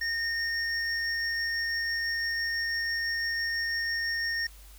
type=tone pair together; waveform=triangle; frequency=1837 / 5505 Hz; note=A#6 / F8; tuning=-26 / -26 cents; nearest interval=octave + perfect fifth; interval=1900 cents; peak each=-27 / -33 dBFS; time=0.01-4.47 s; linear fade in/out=5 ms; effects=added 50 Hz sine -48 dBFS peak until 4.78 s + white hiss -55 dBFS RMS until 4.78 s